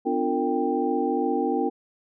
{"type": "tone cluster", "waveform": "sine", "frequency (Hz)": [253.8, 296.6, 351, 456.8, 788], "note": ["B3", "D4", "F4", "A#4", "G5"], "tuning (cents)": [47, 17, 9, -35, 9], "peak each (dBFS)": -28, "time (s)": [0.05, 1.7], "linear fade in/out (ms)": 20, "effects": []}